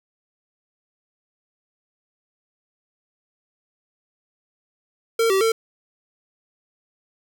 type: tone with pitch steps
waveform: square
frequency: 456.1 / 385.3 / 450 Hz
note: A#4 / G4 / A4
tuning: -38 / -30 / +39 cents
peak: -17 dBFS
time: 5.19-5.52 s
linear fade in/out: 5 ms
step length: 110 ms
effects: none